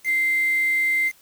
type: tone with quantisation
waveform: sine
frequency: 2085 Hz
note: C7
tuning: 7 cents flat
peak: -18 dBFS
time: 0.04-1.12 s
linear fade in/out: 50 ms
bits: 6
effects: white hiss -55 dBFS RMS until 1.21 s